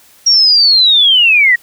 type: linear sweep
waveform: sine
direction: down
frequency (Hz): 5650 to 1864.7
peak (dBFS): -5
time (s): 0.26-1.56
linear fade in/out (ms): 10
effects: white hiss -45 dBFS RMS until 1.62 s